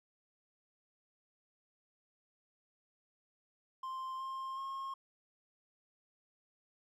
triangle tone with pitch steps, 1048 / 1060 / 1077 Hz, C6 / C6 / C6, +2 / +22 / +50 cents, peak -37 dBFS, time 3.83-4.94 s, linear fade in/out 5 ms, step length 370 ms, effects none

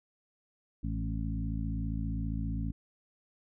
harmonic tone with a mistuned harmonic, 55 Hz, A1, in tune, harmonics 1 / 2 / 3 / 4 / 5, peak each -34 / -37 / -39 / -40 / -41 dBFS, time 0.83-2.72 s, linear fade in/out 10 ms, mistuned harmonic 4, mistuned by -21 cents, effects none

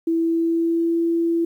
sine tone with pitch glide, 330 to 335.2 Hz, E4 to E4, +2 to +29 cents, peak -17 dBFS, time 0.07-1.45 s, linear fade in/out 5 ms, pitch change +27 cents, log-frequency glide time 0.18-0.99 s, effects 9-bit

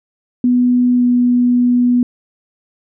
sine tone with pitch glide, 246.9 to 245.1 Hz, B3 to B3, 0 to -13 cents, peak -9 dBFS, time 0.44-2.03 s, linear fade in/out 2 ms, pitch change -13 cents, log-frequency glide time 0.96-1.02 s, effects none

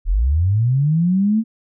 sine linear sweep, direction up, 35.51 to 227.7 Hz, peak -13 dBFS, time 0.05-1.44 s, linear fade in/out 50 ms, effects none

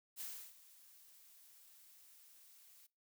blue noise with ADSR envelope, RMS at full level -45 dBFS, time 0.16-2.87 s, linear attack 47 ms, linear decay 320 ms, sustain -18 dB, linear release 13 ms, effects noise-tail reverb RT60 0.3 s tail -23 dB re dry

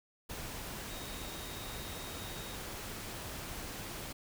sine tone in noise, 3748 Hz, A#7, 9 cents sharp, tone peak -51 dBFS, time 0.89-2.56 s, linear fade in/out 10 ms, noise pink, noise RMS -43 dBFS, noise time 0.29-4.13 s, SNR -11 dB, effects none

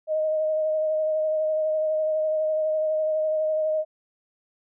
sine tone with vibrato, 623 Hz, D#5, 2 cents sharp, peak -21 dBFS, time 0.07-3.85 s, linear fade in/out 50 ms, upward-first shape sine, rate 12 Hz, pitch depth 17 cents each way, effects none

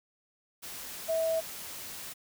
sine tone in noise, 650 Hz, E5, 24 cents flat, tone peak -26 dBFS, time 1.08-1.41 s, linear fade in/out 20 ms, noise white, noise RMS -42 dBFS, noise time 0.62-2.14 s, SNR +13 dB, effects none

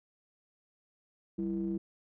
triangle ring-modulated tone, 69.3 Hz, C#2, in tune, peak -26 dBFS, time 1.38-1.78 s, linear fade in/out 10 ms, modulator 263 Hz, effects none

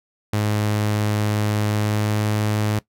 sawtooth tone with pitch glide, 105.4 to 106.19 Hz, G#2 to G#2, +26 to +39 cents, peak -15 dBFS, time 0.33-2.79 s, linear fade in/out 5 ms, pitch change +13 cents, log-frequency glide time 1.68-2.28 s, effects noise-tail reverb RT60 0.1 s tail -18 dB re dry

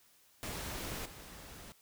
pink noise with level steps, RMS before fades -41 / -51 dBFS, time 0.43-1.72 s, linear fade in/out 0 ms, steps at 1.05 s, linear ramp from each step 10 ms, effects white hiss -66 dBFS RMS until 1.81 s

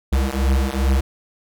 square beating tone pair, 65.41 / 67.91 Hz, C2 / C#2, 0 / -35 cents, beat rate 2.5 Hz, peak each -20 dBFS, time 0.12-1.01 s, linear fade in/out 10 ms, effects none

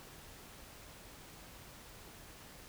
silence, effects pink hiss -54 dBFS RMS until 2.68 s

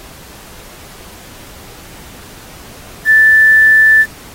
sine tone with quantisation, 1760 Hz, A6, in tune, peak -4 dBFS, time 3.05-4.06 s, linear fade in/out 50 ms, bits 5, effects pink hiss -36 dBFS RMS until 4.34 s + AAC 48 kbps

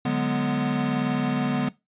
square chord, G# half-diminished seventh, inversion second, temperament equal, 146.83 / 185 / 207.7 / 246.9 Hz, D3 / F#3 / G#3 / B3, 0 / 0 / 0 / 0 cents, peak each -29 / -32 / -30 / -26 dBFS, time 0.05-1.69 s, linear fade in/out 5 ms, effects noise-tail reverb RT60 0.2 s tail -19 dB re dry + resampled to 8000 Hz

